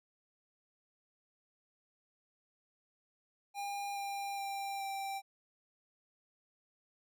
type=tone with pitch steps; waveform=square; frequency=805 / 798.1 / 791.2 / 784.3 Hz; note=G5 / G5 / G5 / G5; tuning=+46 / +31 / +16 / +1 cents; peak=-38 dBFS; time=3.54-5.22 s; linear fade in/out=50 ms; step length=420 ms; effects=none